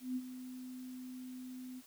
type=tone with ADSR envelope; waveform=sine; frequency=254.2 Hz; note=C4; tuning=50 cents flat; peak=-33 dBFS; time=0-1.82 s; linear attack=160 ms; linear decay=49 ms; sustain=-11 dB; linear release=37 ms; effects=white hiss -61 dBFS RMS until 1.86 s